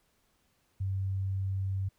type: tone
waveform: sine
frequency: 96.3 Hz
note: G2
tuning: 30 cents flat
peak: -29 dBFS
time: 0.8-1.89 s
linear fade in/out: 10 ms
effects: pink hiss -72 dBFS RMS until 1.98 s